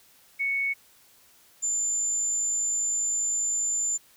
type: tone pair in turn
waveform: sine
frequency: 2217 / 7145 Hz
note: C#7 / A8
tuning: 0 / +26 cents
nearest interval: octave + minor sixth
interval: 2026 cents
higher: second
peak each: -24 dBFS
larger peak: neither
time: 0.39-0.74 / 1.62-3.98 s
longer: second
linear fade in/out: 20 ms
effects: white hiss -58 dBFS RMS until 4.16 s